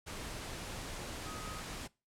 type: tone in noise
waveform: sine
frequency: 1257 Hz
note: D#6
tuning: 17 cents sharp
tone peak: -47 dBFS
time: 1.25-1.62 s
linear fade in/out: 20 ms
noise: pink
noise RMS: -43 dBFS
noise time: 0.06-1.88 s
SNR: -7 dB
effects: noise-tail reverb RT60 0.3 s tail -23 dB re dry + low-pass 10000 Hz 12 dB/octave